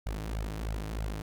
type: tone with flanger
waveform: sawtooth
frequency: 53.4 Hz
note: G#1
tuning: 49 cents sharp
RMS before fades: -35 dBFS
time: 0.06-1.22 s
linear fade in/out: 5 ms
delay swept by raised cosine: 1.3 to 6.8 ms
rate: 3.1 Hz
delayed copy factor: +1
effects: none